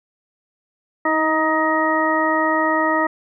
harmonic tone with a mistuned harmonic, 314.2 Hz, D#4, 17 cents sharp, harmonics 1 / 2 / 3 / 4 / 6, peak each -22 / -22 / -22 / -22 / -22 dBFS, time 1.05-3.07 s, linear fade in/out 5 ms, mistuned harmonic 1, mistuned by +21 cents, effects none

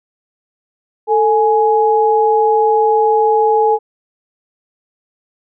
sine tone pair together, 443.1 / 836.5 Hz, A4 / G#5, +12 / +12 cents, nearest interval major seventh, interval 1100 cents, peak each -12 dBFS, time 1.07-3.79 s, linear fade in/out 50 ms, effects none

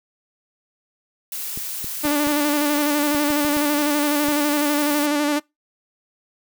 blue noise, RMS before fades -29 dBFS, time 1.32-5.06 s, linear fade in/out 2 ms
clicks, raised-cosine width 3 ms, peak -21 dBFS, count 9, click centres 1.575 / 1.844 / 2.053 / 2.271 / 3.148 / 3.304 / 3.449 / 3.568 / 4.285 s
sawtooth tone with vibrato, 293.7 Hz, D4, in tune, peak -14 dBFS, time 2.03-5.4 s, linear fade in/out 20 ms, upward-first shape square, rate 12 Hz, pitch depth 30 cents each way
effects noise-tail reverb RT60 0.2 s tail -25 dB re dry

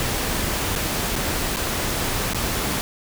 pink noise with dropouts, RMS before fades -24 dBFS, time 0-2.81 s, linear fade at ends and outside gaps 0 ms, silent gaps 0.753-0.76 / 1.156-1.162 / 1.561-1.569 / 2.334-2.346 s, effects none

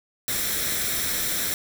white noise with comb filter, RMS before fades -26 dBFS, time 0.28-1.54 s, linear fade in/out 0 ms, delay 0.53 ms, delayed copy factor +0.55, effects none

